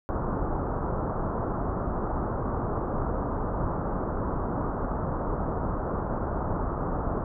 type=low-pass noise; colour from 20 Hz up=pink; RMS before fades=-29 dBFS; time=0.09-7.24 s; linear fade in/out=0 ms; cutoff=1300 Hz; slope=48 dB/octave; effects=none